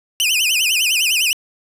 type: tone with vibrato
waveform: sawtooth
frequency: 2735 Hz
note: F7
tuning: 37 cents flat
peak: -11 dBFS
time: 0.2-1.33 s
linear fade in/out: 0 ms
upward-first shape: sine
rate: 9.9 Hz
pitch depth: 210 cents each way
effects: resampled to 32000 Hz + 7-bit